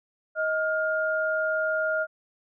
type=tone pair together; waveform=sine; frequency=630 / 1413.2 Hz; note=D#5 / F6; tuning=+21 / +20 cents; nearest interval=octave + major second; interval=1399 cents; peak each=-26 dBFS; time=0.35-2.07 s; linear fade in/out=50 ms; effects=none